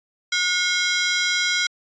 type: ring-modulated tone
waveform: 20% pulse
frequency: 1800 Hz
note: A6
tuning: 39 cents sharp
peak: -11 dBFS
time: 0.32-1.67 s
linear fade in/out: 5 ms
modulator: 358 Hz
effects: resampled to 16000 Hz